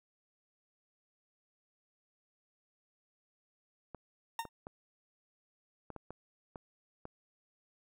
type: clicks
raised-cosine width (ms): 1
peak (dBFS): -30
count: 8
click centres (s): 3.947 / 4.453 / 4.669 / 5.903 / 5.963 / 6.106 / 6.558 / 7.054
type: tone with exponential decay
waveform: 40% pulse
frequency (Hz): 918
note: A#5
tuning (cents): -27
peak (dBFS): -30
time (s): 4.39-4.49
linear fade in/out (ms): 2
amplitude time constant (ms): 20
effects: none